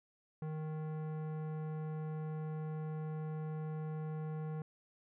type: tone with tanh clipping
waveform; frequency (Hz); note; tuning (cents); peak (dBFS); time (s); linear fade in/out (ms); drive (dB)
sine; 155.56; D#3; 0; -40; 0.42-4.62; 2; 16
effects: none